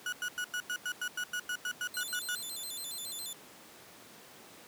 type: tone bursts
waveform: 35% pulse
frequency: 1462 Hz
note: F#6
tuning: 21 cents flat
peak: -31 dBFS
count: 15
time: 0.06-2.351 s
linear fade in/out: 2 ms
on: 65 ms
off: 94 ms
type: tone with vibrato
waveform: 15% pulse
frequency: 3802 Hz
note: A#7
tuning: 33 cents sharp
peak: -32 dBFS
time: 1.94-3.33 s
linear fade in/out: 2 ms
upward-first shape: square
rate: 7.2 Hz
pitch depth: 140 cents each way
effects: pink hiss -53 dBFS RMS until 4.67 s + high-pass 200 Hz 12 dB/octave